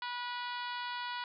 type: harmonic tone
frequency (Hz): 487.6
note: B4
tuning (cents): -22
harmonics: 2 / 3 / 4 / 5 / 6 / 7 / 8 / 9 / 10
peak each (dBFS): -39 / -43 / -47 / -50 / -48 / -48 / -51 / -50 / -56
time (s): 0.02-1.24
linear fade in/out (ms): 2
effects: none